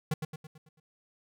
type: tone with echo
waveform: square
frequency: 155.56 Hz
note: D#3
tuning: in tune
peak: -27 dBFS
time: 0.11-0.14 s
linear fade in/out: 5 ms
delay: 110 ms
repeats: 6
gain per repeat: -6 dB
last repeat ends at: 0.8 s
effects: none